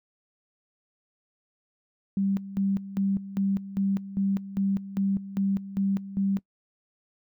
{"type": "tone with tremolo", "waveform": "sine", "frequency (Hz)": 196, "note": "G3", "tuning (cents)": 0, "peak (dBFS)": -22, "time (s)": [2.17, 6.39], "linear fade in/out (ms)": 2, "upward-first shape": "square", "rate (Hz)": 2.5, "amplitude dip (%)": 80, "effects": ["noise-tail reverb RT60 0.1 s tail -22 dB re dry"]}